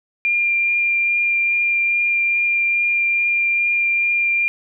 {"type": "tone with vibrato", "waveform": "sine", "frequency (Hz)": 2394, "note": "D7", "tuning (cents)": 33, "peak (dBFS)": -15, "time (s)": [0.25, 4.48], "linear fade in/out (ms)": 0, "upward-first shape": "triangle", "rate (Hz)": 2.4, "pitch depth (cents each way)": 10, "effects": []}